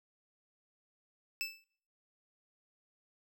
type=tone with exponential decay; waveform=25% pulse; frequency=2637 Hz; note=E7; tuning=in tune; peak=-27 dBFS; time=1.41-1.64 s; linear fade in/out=0 ms; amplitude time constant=48 ms; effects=noise-tail reverb RT60 0.6 s tail -25 dB re dry